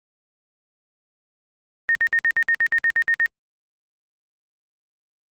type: tone bursts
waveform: sine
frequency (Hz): 1841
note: A#6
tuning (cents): -22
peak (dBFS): -15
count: 12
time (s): 1.89-3.26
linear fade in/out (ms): 0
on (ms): 61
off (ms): 58
effects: Opus 32 kbps